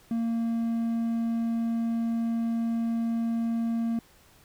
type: tone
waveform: triangle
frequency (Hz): 230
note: A#3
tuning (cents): -23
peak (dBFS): -23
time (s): 0.11-3.99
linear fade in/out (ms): 2
effects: pink hiss -58 dBFS RMS until 4.44 s